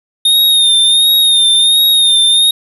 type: tone with vibrato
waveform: square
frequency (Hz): 3677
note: A#7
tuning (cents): -24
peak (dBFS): -7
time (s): 0.25-2.51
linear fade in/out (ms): 5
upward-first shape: sine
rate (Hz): 1.4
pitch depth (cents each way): 47
effects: none